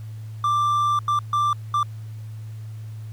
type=tone bursts at uneven times; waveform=triangle; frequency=1179 Hz; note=D6; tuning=6 cents sharp; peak=-16 dBFS; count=4; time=0.44-0.99 / 1.08-1.19 / 1.33-1.53 / 1.74-1.83 s; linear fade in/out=2 ms; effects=added 109 Hz sine -32 dBFS peak until 3.12 s + pink hiss -55 dBFS RMS until 3.12 s